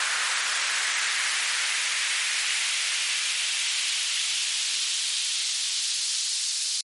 pink noise with high-pass filter sweep, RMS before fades -26 dBFS, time 0-6.81 s, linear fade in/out 2 ms, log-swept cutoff 1500 to 4600 Hz, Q 1.6, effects low-pass 12000 Hz 12 dB/octave + MP3 48 kbps

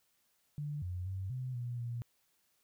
sine tone with pitch steps, 147.2 / 90.1 / 95.2 / 127.9 / 121.2 / 119 Hz, D3 / F#2 / F#2 / C3 / B2 / A#2, +4 / -45 / +50 / -39 / -32 / +36 cents, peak -36 dBFS, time 0.58-2.02 s, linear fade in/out 0 ms, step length 240 ms, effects white hiss -75 dBFS RMS until 2.63 s

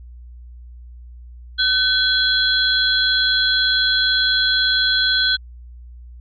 sine tone cluster, 1517 / 3353 / 4109 Hz, F#6 / G#7 / C8, +43 / +16 / -32 cents, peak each -19 dBFS, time 1.58-5.37 s, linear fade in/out 20 ms, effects added 60 Hz sine -36 dBFS peak until 6.2 s

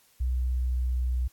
sine tone with pitch glide, 62.7 to 62.23 Hz, B1 to B1, +27 to +14 cents, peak -24 dBFS, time 0.2-1.28 s, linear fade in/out 10 ms, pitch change -13 cents, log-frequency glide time 0.35-1.01 s, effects white hiss -62 dBFS RMS until 1.32 s + AAC 64 kbps

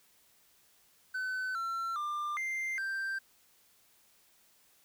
triangle tone with pitch steps, 1515 / 1350 / 1193 / 2092 / 1571 Hz, F#6 / E6 / D6 / C7 / G6, +40 / +41 / +27 / -1 / +3 cents, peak -31 dBFS, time 1.14-3.19 s, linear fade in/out 10 ms, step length 410 ms, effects white hiss -66 dBFS RMS until 4.84 s

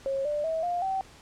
sine tone with pitch steps, 543 / 592.1 / 645.7 / 704.2 / 767.9 Hz, C#5 / D5 / E5 / F5 / G5, -36 / +14 / -36 / +14 / -36 cents, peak -26 dBFS, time 0.06-1.01 s, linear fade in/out 0 ms, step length 190 ms, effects pink hiss -52 dBFS RMS until 1.21 s + low-pass 8000 Hz 12 dB/octave

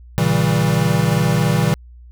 square chord, A# diminished seventh, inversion none, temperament equal with one note detuned, 116.54 / 138.59 / 161.89 / 196 Hz, A#2 / C#3 / E3 / G3, 0 / 0 / -31 / 0 cents, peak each -21 / -21 / -18 / -23 dBFS, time 0.18-1.74 s, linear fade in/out 0 ms, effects added 60 Hz sine -38 dBFS peak until 2.11 s

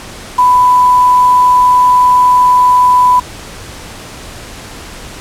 sine tone with quantisation, 995 Hz, B5, 13 cents sharp, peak -4 dBFS, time 0.38-3.2 s, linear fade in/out 10 ms, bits 4, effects pink hiss -29 dBFS RMS until 5.2 s + low-pass 10000 Hz 12 dB/octave

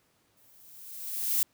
violet noise with exponential growth, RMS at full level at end -24 dBFS, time 0.37-1.43 s, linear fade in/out 1 ms, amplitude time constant 230 ms, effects pink hiss -69 dBFS RMS until 1.53 s + high-pass 80 Hz 12 dB/octave

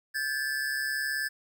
square tone pair together, 1593 / 1732 Hz, G6 / A6, +27 / -28 cents, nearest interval minor second, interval 145 cents, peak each -34 / -31 dBFS, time 0.14-1.29 s, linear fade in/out 20 ms, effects 11-bit

